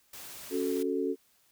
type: noise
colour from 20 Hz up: white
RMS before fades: -45 dBFS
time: 0.13-0.83 s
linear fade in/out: 5 ms
type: chord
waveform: sine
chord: F# minor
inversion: second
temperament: equal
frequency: 277.2 / 370 / 440 Hz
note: C#4 / F#4 / A4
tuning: 0 / 0 / 0 cents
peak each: -32 dBFS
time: 0.5-1.16 s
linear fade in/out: 50 ms
effects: white hiss -67 dBFS RMS until 1.51 s